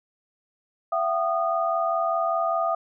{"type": "tone cluster", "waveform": "sine", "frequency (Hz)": [673, 758, 1229], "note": ["E5", "F#5", "D#6"], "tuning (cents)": [36, 42, -22], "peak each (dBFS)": [-24, -29, -26], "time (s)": [0.92, 2.75], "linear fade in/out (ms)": 5, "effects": []}